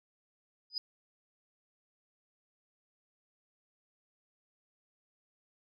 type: tone with exponential growth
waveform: sine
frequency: 4978 Hz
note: D#8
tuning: in tune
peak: -27 dBFS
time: 0.7-0.78 s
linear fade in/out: 2 ms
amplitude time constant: 17 ms
effects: tanh soft clip ceiling -25 dBFS